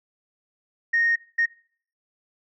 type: tone bursts at uneven times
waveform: sine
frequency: 1856 Hz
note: A#6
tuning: 8 cents flat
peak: -17 dBFS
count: 2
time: 0.93-1.16 / 1.38-1.46 s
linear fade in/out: 10 ms
effects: noise-tail reverb RT60 0.5 s tail -22 dB re dry + tanh soft clip ceiling -13 dBFS